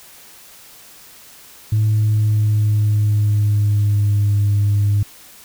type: tone with pitch glide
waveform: sine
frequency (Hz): 107.7 to 102.19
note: A2 to G#2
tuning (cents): -37 to -27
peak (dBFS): -11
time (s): 1.72-5.03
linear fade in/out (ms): 5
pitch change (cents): -90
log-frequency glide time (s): 1.84-4.36
effects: tanh soft clip ceiling -10 dBFS + white hiss -43 dBFS RMS until 5.44 s